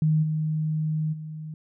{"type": "tone with level steps", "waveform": "sine", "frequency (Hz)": 155.56, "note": "D#3", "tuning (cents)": 0, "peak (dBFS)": [-18, -23, -33], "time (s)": [0.02, 1.54], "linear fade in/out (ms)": 2, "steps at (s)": [0.22, 1.12], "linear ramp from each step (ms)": 20, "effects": []}